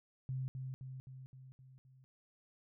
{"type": "tone with echo", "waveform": "sine", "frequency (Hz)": 130.81, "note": "C3", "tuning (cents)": 0, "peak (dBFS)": -36, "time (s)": [0.29, 0.48], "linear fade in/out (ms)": 0, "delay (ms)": 260, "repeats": 6, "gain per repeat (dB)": -4, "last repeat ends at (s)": 2.04, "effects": []}